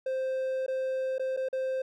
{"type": "tone with dropouts", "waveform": "triangle", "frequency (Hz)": 523.3, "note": "C5", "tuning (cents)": 0, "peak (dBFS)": -26, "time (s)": [0.06, 1.82], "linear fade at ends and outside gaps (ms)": 5, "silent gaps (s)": [[0.664, 0.68], [1.183, 1.195], [1.366, 1.372], [1.487, 1.528]], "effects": []}